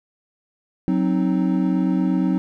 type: chord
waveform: triangle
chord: C diminished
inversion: second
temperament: equal with one note detuned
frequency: 185 / 262.7 / 311.1 Hz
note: Gb3 / C4 / Eb4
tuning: 0 / +7 / 0 cents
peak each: -18 / -20 / -21 dBFS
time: 0.88-2.38 s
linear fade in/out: 0 ms
effects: none